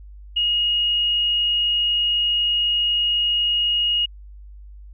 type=tone; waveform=sine; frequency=2874 Hz; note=F7; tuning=49 cents sharp; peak=-17 dBFS; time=0.36-4.06 s; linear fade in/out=10 ms; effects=added 50 Hz sine -38 dBFS peak until 4.93 s